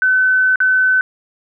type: tone with dropouts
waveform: sine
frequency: 1516 Hz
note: F#6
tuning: 42 cents sharp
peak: -10 dBFS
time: 0.02-1.01 s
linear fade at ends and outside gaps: 1 ms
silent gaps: 0.558-0.603 s
effects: none